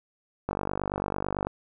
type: click train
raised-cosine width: 1 ms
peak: -14 dBFS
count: 49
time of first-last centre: 0.49-1.47 s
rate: 49 Hz
effects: none